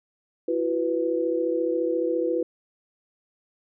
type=chord; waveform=sine; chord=E suspended second; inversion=none; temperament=equal with one note detuned; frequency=335.6 / 370 / 493.9 Hz; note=E4 / F#4 / B4; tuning=+31 / 0 / 0 cents; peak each=-26 / -29 / -25 dBFS; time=0.48-2.43 s; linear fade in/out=5 ms; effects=none